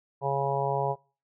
harmonic tone, 138.59 Hz, C#3, in tune, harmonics 1 / 3 / 4 / 5 / 6 / 7, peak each -32 / -32 / -32 / -32 / -32 / -32 dBFS, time 0.21-0.96 s, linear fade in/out 50 ms, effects noise-tail reverb RT60 0.4 s tail -25 dB re dry

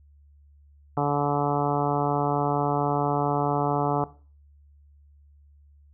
harmonic tone, 144.4 Hz, D3, 29 cents flat, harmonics 1 / 2 / 3 / 4 / 5 / 6 / 7 / 8 / 9, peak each -27 / -29 / -30 / -33 / -28 / -30 / -35 / -34 / -37 dBFS, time 0.97-4.04 s, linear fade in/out 2 ms, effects noise-tail reverb RT60 0.4 s tail -18 dB re dry + added 72 Hz sine -52 dBFS peak until 5.93 s

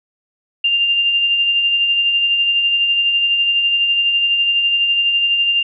sine tone with tremolo, 2794 Hz, F7, in tune, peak -11 dBFS, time 0.64-5.63 s, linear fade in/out 5 ms, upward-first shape sine, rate 12 Hz, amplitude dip 35%, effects none

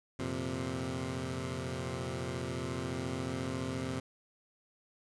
15% pulse chord, F suspended fourth, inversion none, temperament equal, 87.31 / 116.54 / 130.81 Hz, F2 / Bb2 / C3, 0 / 0 / 0 cents, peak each -34 / -35 / -31 dBFS, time 0.19-4 s, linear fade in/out 5 ms, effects resampled to 22050 Hz + 10-bit

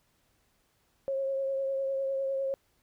sine tone with vibrato, 541 Hz, C#5, 42 cents flat, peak -28 dBFS, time 1.08-2.54 s, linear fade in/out 0 ms, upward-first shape triangle, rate 9.9 Hz, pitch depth 24 cents each way, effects pink hiss -71 dBFS RMS until 2.82 s

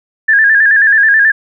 sine tone with vibrato, 1700 Hz, G#6, 40 cents sharp, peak -5 dBFS, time 0.28-1.32 s, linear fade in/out 10 ms, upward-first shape square, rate 9.3 Hz, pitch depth 66 cents each way, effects none

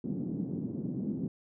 white band-pass noise, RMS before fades -35 dBFS, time 0.04-1.28 s, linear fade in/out 2 ms, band 150 to 270 Hz, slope 24 dB/octave, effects none

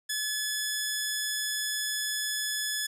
10% pulse tone, 1714 Hz, A6, 46 cents flat, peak -20 dBFS, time 0.09-2.87 s, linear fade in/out 10 ms, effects none

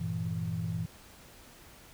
sine chord, E diminished, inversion first, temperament equal, 98 / 116.54 / 164.81 Hz, G2 / Bb2 / E3, 0 / 0 / 0 cents, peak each -36 / -36 / -33 dBFS, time 0-0.86 s, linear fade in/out 10 ms, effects tanh soft clip ceiling -22 dBFS + pink hiss -54 dBFS RMS until 1.93 s

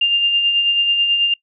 sine tone with tremolo, 2800 Hz, F7, 4 cents sharp, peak -11 dBFS, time 0.01-1.34 s, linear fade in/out 5 ms, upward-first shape sine, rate 9.2 Hz, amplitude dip 40%, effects noise-tail reverb RT60 0.1 s tail -24 dB re dry

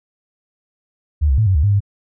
sine tone with pitch steps, 74.9 / 66.6 / 109.5 / 94.8 / 72.9 / 101.9 / 100.9 Hz, D2 / C2 / A2 / F#2 / D2 / G#2 / G#2, +35 / +31 / -8 / +43 / -12 / -32 / -49 cents, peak -11 dBFS, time 1.21-1.805 s, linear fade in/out 20 ms, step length 85 ms, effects none

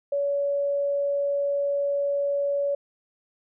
sine tone, 566 Hz, C#5, 36 cents sharp, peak -22 dBFS, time 0.12-2.75 s, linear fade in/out 5 ms, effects none

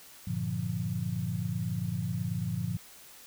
sine chord, G minor seventh, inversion none, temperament equal, 98 / 116.54 / 146.83 / 174.61 Hz, G2 / Bb2 / D3 / F3, 0 / 0 / 0 / 0 cents, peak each -37 / -34 / -37 / -34 dBFS, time 0.27-2.77 s, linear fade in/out 5 ms, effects white hiss -52 dBFS RMS until 3.26 s

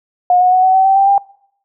sine tone with pitch steps, 720 / 730.5 / 741.1 / 751.9 / 762.8 / 773.9 / 785.2 / 796.6 Hz, F#5 / F#5 / F#5 / F#5 / G5 / G5 / G5 / G5, -47 / -22 / +3 / +28 / -47 / -22 / +3 / +28 cents, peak -7 dBFS, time 0.3-1.18 s, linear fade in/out 2 ms, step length 110 ms, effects noise-tail reverb RT60 0.7 s tail -24 dB re dry

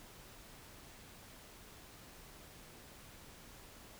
silence, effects pink hiss -56 dBFS RMS until 3.99 s

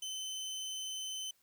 25% pulse tone, 3056 Hz, G7, 45 cents flat, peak -35 dBFS, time 0.02-1.31 s, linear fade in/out 5 ms, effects white hiss -72 dBFS RMS until 1.42 s

